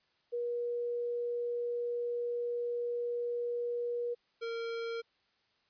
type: tone pair in turn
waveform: sine / square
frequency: 479.2 / 461.4 Hz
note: A#4 / A#4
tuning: +48 / -18 cents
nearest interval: minor second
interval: 66 cents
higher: first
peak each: -32 / -36 dBFS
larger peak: first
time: 0.32-4.15 / 4.41-5.02 s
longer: first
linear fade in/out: 20 ms
effects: white hiss -73 dBFS RMS until 5.69 s + resampled to 11025 Hz